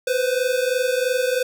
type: tone pair together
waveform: square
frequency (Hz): 496.6 / 519.6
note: B4 / C5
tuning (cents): +9 / -12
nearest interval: minor second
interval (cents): 79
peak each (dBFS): -22 / -23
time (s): 0.07-1.43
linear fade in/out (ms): 5
effects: none